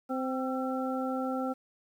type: harmonic tone with a mistuned harmonic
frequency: 260 Hz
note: C4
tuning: 11 cents flat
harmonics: 1 / 2 / 3 / 5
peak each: -32 / -35 / -37 / -39 dBFS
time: 0.09-1.54 s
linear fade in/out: 20 ms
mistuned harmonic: 5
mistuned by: +57 cents
effects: 10-bit